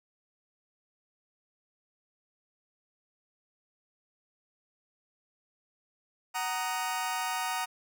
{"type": "chord", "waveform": "sawtooth", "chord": "D# minor", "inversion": "first", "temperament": "just", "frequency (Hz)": [746.7, 933.4, 1244.5], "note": ["F#5", "A#5", "D#6"], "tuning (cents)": [16, 2, 0], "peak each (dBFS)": [-31, -30, -33], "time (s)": [6.34, 7.66], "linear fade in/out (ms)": 20, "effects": []}